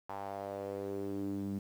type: tone with band-pass filter sweep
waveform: sawtooth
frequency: 99.2 Hz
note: G2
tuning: 21 cents sharp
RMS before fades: -39 dBFS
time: 0.09-1.59 s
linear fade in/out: 5 ms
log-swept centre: 890 to 220 Hz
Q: 3.6
effects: 10-bit